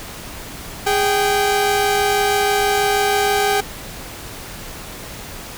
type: tone pair together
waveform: sawtooth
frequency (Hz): 411.1 / 776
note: G#4 / G5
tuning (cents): -18 / -18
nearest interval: major seventh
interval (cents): 1100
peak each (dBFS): -14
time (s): 0.86-3.61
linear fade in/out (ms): 10
effects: pink hiss -33 dBFS RMS until 5.57 s